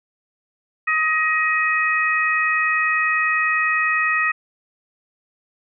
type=harmonic tone; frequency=630 Hz; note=D#5; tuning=21 cents sharp; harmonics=2 / 3 / 4; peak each=-22 / -19 / -23 dBFS; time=0.87-4.32 s; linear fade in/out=10 ms; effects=none